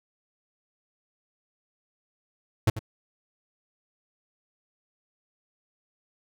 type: tone with echo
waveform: 45% pulse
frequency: 110 Hz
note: A2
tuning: in tune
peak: -17 dBFS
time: 2.67-2.7 s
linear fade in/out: 5 ms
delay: 92 ms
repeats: 1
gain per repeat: -13 dB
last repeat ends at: 2.792 s
effects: none